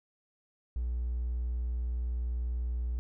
triangle tone with hard clipping, 60.4 Hz, B1, 38 cents flat, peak -30 dBFS, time 0.76-2.99 s, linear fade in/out 0 ms, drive 3 dB, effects none

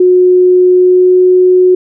sine tone with pitch glide, 363.8 to 366.1 Hz, F#4 to F#4, -29 to -18 cents, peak -3 dBFS, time 0-1.75 s, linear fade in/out 5 ms, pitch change +11 cents, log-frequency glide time 0.74-1.18 s, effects none

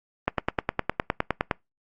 click train, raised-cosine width 0.5 ms, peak -7 dBFS, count 13, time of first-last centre 0.28-1.512 s, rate 9.74 Hz, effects noise-tail reverb RT60 0.2 s tail -26 dB re dry + Opus 32 kbps

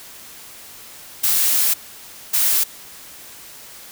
blue noise bursts at uneven times, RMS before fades -17 dBFS, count 2, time 1.23-1.74 / 2.33-2.64 s, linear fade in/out 10 ms, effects white hiss -40 dBFS RMS until 3.91 s

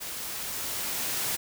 white noise with level ramp, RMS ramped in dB -37 to -29 dBFS, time 0-1.37 s, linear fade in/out 20 ms, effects none

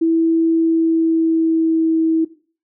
sine tone with pitch glide, 327.9 to 323.2 Hz, E4 to E4, -9 to -34 cents, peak -12 dBFS, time 0.01-2.25 s, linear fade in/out 10 ms, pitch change -25 cents, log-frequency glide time 0.49-2 s, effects noise-tail reverb RT60 0.4 s tail -17 dB re dry

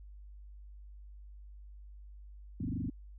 sine tone with frequency modulation, 175.2 Hz, F3, 6 cents sharp, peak -33 dBFS, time 2.6-2.9 s, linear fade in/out 5 ms, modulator 24 Hz, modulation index 4.4, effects added 50 Hz sine -48 dBFS peak until 3.18 s

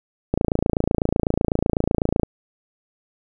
click train, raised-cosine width 2 ms, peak -5 dBFS, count 54, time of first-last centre 0.34-2.233 s, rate 28 Hz, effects none

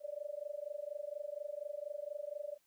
sine tone with amplitude modulation, 587.3 Hz, D5, in tune, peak -36 dBFS, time 0-2.58 s, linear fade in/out 50 ms, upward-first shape sine, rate 24.2 Hz, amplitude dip 95%, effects white hiss -75 dBFS RMS until 2.66 s

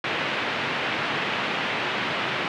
white band-pass noise, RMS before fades -27 dBFS, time 0.04-2.48 s, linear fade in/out 2 ms, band 120 to 2900 Hz, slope 24 dB/octave, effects none

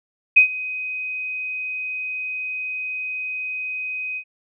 sine tone with ADSR envelope, 2512 Hz, D#7, 16 cents sharp, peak -6 dBFS, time 0.36-4.24 s, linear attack 13 ms, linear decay 100 ms, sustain -19 dB, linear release 71 ms, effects none

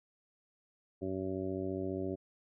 harmonic tone, 94.7 Hz, F#2, 41 cents sharp, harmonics 1 / 2 / 3 / 4 / 5 / 6 / 7, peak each -43 / -43 / -39 / -38 / -51 / -44 / -48 dBFS, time 1.01-2.16 s, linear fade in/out 20 ms, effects none

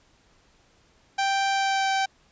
sawtooth tone with pitch glide, 784 to 775.4 Hz, G5 to G5, 0 to -19 cents, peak -18 dBFS, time 1.18-2.06 s, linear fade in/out 10 ms, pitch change -19 cents, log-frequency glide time 1.51-1.91 s, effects pink hiss -61 dBFS RMS until 2.31 s + resampled to 16000 Hz

